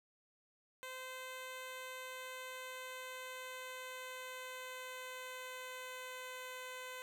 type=tone with pitch glide; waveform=10% pulse; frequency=515 to 509.4 Hz; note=C5 to C5; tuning=-28 to -46 cents; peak=-37 dBFS; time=0.83-7.02 s; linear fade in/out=0 ms; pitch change=-18 cents; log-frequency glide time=1.32-6.48 s; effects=none